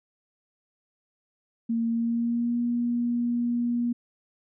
sine tone with pitch glide, 230 to 239.1 Hz, A#3 to A#3, -23 to +44 cents, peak -23 dBFS, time 1.69-3.93 s, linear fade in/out 10 ms, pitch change +67 cents, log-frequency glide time 1.88-2.6 s, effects none

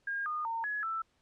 sine tone with pitch steps, 1619 / 1224 / 913 / 1687 / 1326 Hz, G#6 / D#6 / A#5 / G#6 / E6, -45 / -29 / -36 / +27 / +10 cents, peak -32 dBFS, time 0.07-1.02 s, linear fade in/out 5 ms, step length 190 ms, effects pink hiss -73 dBFS RMS until 1.21 s + low-pass 7000 Hz 12 dB/octave

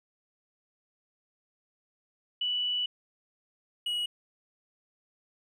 sine / triangle tone pair in turn, 2959 / 2912 Hz, F#7 / F#7, -1 / -28 cents, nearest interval unison, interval 27 cents, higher first, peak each -27 dBFS, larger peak neither, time 2.41-2.86 / 3.86-4.06 s, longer first, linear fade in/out 5 ms, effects none

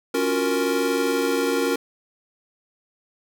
square chord, Gb major seventh, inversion second, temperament equal, 277.2 / 349.2 / 370 / 466.2 Hz, Db4 / F4 / Gb4 / Bb4, 0 / 0 / 0 / 0 cents, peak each -26 / -29 / -29 / -24 dBFS, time 0.14-1.76 s, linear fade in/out 5 ms, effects none

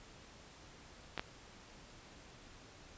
clicks, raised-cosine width 0.3 ms, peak -22 / -20 dBFS, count 2, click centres 1.177 / 1.195 s, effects pink hiss -57 dBFS RMS until 2.97 s + resampled to 16000 Hz

